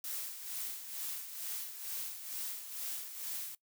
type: noise with tremolo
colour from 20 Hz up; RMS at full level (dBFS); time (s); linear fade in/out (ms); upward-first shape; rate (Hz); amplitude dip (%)
blue; -39; 0.04-3.55; 2; sine; 2.2; 60
effects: noise-tail reverb RT60 0.1 s tail -20 dB re dry